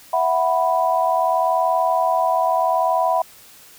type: chord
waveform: sine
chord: E suspended second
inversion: none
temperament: equal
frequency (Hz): 659.3 / 740 / 987.8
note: E5 / F#5 / B5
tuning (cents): 0 / 0 / 0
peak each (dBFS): -20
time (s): 0.13-3.22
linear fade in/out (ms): 5
effects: white hiss -46 dBFS RMS until 3.78 s